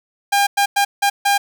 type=tone bursts at uneven times; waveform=sawtooth; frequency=804 Hz; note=G5; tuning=44 cents sharp; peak=-9 dBFS; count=5; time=0.32-0.47 / 0.57-0.66 / 0.76-0.85 / 1.02-1.1 / 1.25-1.38 s; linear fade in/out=10 ms; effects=8-bit